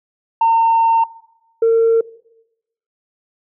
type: tone pair in turn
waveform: sine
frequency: 911 / 455.5 Hz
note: A#5 / A#4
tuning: -40 / -40 cents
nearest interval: octave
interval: 1200 cents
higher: first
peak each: -8 dBFS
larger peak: neither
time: 0.41-1.04 / 1.62-2.01 s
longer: first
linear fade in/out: 5 ms
effects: noise-tail reverb RT60 0.9 s tail -21 dB re dry + tanh soft clip ceiling -7 dBFS